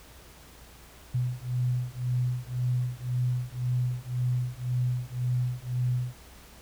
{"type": "beating tone pair", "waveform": "sine", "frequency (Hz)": [123.47, 125.37], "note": ["B2", "B2"], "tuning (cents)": [0, 26], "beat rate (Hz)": 1.9, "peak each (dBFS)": -29, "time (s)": [1.14, 6.14], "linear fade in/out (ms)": 10, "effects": ["added 60 Hz sine -53 dBFS peak until 6.61 s", "pink hiss -52 dBFS RMS until 6.61 s"]}